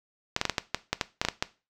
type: clicks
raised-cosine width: 0.2 ms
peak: -7 dBFS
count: 12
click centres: 0.364 / 0.414 / 0.453 / 0.497 / 0.582 / 0.746 / 0.93 / 1.012 / 1.215 / 1.25 / 1.286 / 1.425 s
effects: noise-tail reverb RT60 0.3 s tail -17 dB re dry